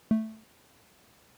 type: tone with exponential decay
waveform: triangle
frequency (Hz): 220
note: A3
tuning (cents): 0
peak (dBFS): -15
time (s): 0.11-0.44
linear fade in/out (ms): 0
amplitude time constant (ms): 71
effects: pink hiss -60 dBFS RMS until 1.37 s + high-pass 80 Hz 12 dB/octave